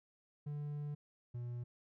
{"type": "tone pair in turn", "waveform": "triangle", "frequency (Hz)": [146.83, 120.79], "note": ["D3", "B2"], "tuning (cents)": [0, -38], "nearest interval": "minor third", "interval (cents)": 338, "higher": "first", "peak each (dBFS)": [-37, -38], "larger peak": "first", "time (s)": [[0.46, 0.95], [1.34, 1.64]], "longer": "first", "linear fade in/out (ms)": 10, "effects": []}